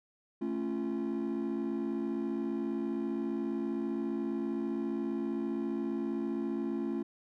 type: chord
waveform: triangle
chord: A augmented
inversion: none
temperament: just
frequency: 220 / 275 / 343.8 Hz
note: A3 / C#4 / E#4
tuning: 0 / -14 / -27 cents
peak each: -33 dBFS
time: 0.41-7.03 s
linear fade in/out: 10 ms
effects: tanh soft clip ceiling -25 dBFS